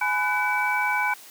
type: tone cluster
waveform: sine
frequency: 839 / 999 / 1499 / 2295 Hz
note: G#5 / B5 / F#6 / D7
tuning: +17 / +20 / +22 / -40 cents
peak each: -27 / -28 / -26 / -26 dBFS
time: 0.01-1.14 s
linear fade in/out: 5 ms
effects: white hiss -46 dBFS RMS until 1.3 s + high-pass 300 Hz 12 dB/octave